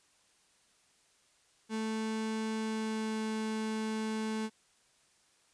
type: tone with pitch glide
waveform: 35% pulse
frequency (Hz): 220 to 218.7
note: A3 to A3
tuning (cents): 0 to -10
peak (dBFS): -31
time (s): 1.69-4.5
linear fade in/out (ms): 50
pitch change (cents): -10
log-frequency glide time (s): 2.56-3.2
effects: white hiss -68 dBFS RMS until 5.53 s + resampled to 22050 Hz